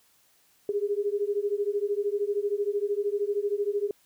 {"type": "beating tone pair", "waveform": "sine", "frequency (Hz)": [402.2, 415.2], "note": ["G4", "G#4"], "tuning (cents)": [44, 0], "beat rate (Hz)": 13, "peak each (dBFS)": -28, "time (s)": [0.69, 3.91], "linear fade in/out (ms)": 2, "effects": ["white hiss -64 dBFS RMS until 4.05 s"]}